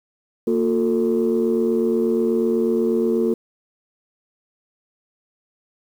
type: tone cluster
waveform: sine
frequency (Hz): 231.8 / 358.8 / 447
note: A#3 / F4 / A4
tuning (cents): -10 / +47 / +27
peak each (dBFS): -20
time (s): 0.47-3.34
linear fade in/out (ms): 5
effects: tanh soft clip ceiling -10 dBFS + 8-bit